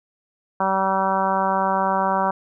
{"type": "harmonic tone", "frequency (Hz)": 192, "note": "G3", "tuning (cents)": -36, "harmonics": [1, 2, 3, 4, 5, 6, 7, 8], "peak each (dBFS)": [-28, -32, -26, -24, -22, -27, -29, -33], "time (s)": [0.6, 2.31], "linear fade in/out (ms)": 5, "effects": []}